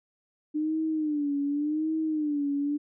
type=tone with vibrato; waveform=sine; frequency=300 Hz; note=D4; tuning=37 cents sharp; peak=-25 dBFS; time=0.54-2.78 s; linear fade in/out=20 ms; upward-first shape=sine; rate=0.88 Hz; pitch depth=100 cents each way; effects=none